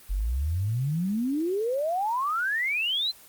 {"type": "exponential sweep", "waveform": "sine", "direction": "up", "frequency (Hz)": [43.65, 4186], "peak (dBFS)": -24, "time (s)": [0.09, 3.12], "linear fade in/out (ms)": 20, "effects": ["white hiss -51 dBFS RMS until 3.28 s", "Opus 24 kbps"]}